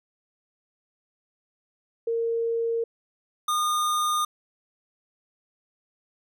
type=tone pair in turn; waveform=sine / square; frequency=460.8 / 1219.6 Hz; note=A#4 / D#6; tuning=-20 / -35 cents; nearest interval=octave + perfect fourth; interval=1685 cents; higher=second; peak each=-23 dBFS; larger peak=neither; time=2.07-2.84 / 3.48-4.25 s; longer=neither; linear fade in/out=5 ms; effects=none